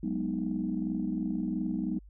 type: chord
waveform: sine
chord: G# minor seventh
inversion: third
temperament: equal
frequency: 185 / 207.7 / 246.9 / 311.1 Hz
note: F#3 / G#3 / B3 / D#4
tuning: 0 / 0 / 0 / 0 cents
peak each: -34 dBFS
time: 0.03-1.99 s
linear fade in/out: 5 ms
effects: tanh soft clip ceiling -20 dBFS + added 50 Hz sine -49 dBFS peak until 2.09 s